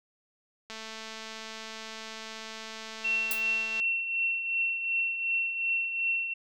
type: click train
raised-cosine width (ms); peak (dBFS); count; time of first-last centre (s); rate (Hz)
0.2; -24; 686; 0.7-3.8; 221
type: tone with tremolo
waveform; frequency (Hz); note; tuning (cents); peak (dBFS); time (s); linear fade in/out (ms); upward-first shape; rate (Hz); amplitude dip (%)
sine; 2713; E7; +49; -24; 3.04-6.34; 10; triangle; 2.7; 60
type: noise with exponential decay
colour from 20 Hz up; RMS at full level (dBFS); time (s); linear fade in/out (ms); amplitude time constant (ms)
violet; -26; 3.31-3.43; 1; 26
effects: none